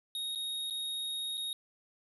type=tone with dropouts; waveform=square; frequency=3744 Hz; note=A#7; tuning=7 cents sharp; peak=-35 dBFS; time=0.15-1.53 s; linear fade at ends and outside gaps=1 ms; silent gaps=0.35-0.357 / 0.7-0.707 / 1.372-1.377 s; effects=resampled to 32000 Hz